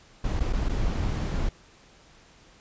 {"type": "noise with dropouts", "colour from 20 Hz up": "brown", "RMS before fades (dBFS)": -26, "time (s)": [0.24, 1.49], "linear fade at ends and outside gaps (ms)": 5, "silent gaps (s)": [[0.397, 0.403], [0.528, 0.532], [0.687, 0.693]], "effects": ["pink hiss -55 dBFS RMS until 2.6 s", "resampled to 16000 Hz"]}